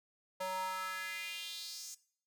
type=tone with high-pass filter sweep; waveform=square; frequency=186.7 Hz; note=F#3; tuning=16 cents sharp; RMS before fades=-41 dBFS; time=0.4-1.95 s; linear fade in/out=10 ms; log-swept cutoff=670 to 6700 Hz; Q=3.3; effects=noise-tail reverb RT60 0.5 s tail -18 dB re dry